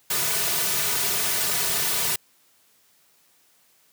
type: noise with comb filter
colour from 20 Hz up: white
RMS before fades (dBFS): -24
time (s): 0.1-2.16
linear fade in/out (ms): 5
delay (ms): 3.7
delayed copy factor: -0.85
effects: white hiss -61 dBFS RMS until 3.92 s + high-pass 100 Hz 12 dB/octave